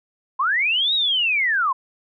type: linear two-way sweep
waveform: sine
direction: up then down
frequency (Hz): 987.8 to 3875 to 987.8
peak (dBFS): -17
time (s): 0.39-1.73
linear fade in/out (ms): 10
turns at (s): 0.94
effects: none